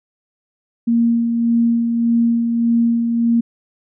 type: tone with tremolo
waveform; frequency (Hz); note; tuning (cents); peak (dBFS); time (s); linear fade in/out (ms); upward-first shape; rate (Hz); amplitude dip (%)
sine; 233.1; A#3; 0; -11; 0.87-3.41; 10; sine; 1.7; 40
effects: none